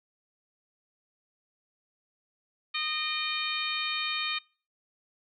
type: harmonic tone with a mistuned harmonic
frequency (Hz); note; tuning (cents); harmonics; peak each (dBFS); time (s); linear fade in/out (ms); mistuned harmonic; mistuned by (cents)
616; D#5; -17; 2 / 3 / 4 / 5 / 6 / 7; -37 / -39 / -33 / -36 / -35 / -38; 2.74-4.39; 10; 4; -36
effects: noise-tail reverb RT60 0.4 s tail -25 dB re dry